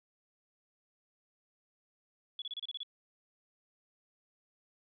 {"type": "tone bursts", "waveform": "sine", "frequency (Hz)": 3395, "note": "G#7", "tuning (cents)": 37, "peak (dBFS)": -37, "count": 8, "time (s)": [2.39, 2.832], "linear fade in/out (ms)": 2, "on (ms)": 29, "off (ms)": 30, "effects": []}